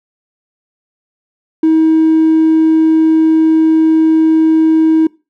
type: tone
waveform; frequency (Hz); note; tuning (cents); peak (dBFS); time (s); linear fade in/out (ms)
triangle; 318.9; D#4; +43; -3; 1.63-5.07; 5
effects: noise-tail reverb RT60 0.3 s tail -25 dB re dry + tanh soft clip ceiling -2 dBFS